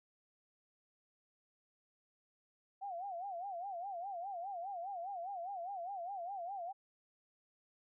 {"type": "tone with vibrato", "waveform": "sine", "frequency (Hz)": 740, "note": "F#5", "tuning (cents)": 0, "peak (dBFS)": -40, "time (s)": [2.81, 6.73], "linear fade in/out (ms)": 20, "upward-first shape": "sine", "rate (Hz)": 4.9, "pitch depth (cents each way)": 160, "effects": []}